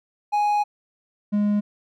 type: tone pair in turn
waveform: triangle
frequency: 830.6 / 206.9 Hz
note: G#5 / G#3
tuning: 0 / -6 cents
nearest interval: 2 octaves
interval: 2406 cents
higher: first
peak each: -16 dBFS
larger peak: neither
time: 0.32-0.64 / 1.32-1.61 s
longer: first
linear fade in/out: 20 ms
effects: none